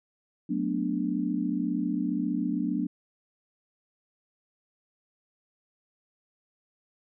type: chord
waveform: sine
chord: B minor seventh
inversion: second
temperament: equal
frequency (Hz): 185 / 220 / 246.9 / 293.7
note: F#3 / A3 / B3 / D4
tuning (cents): 0 / 0 / 0 / 0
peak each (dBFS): -32 / -33 / -31 / -30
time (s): 0.49-2.87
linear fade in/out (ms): 10
effects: none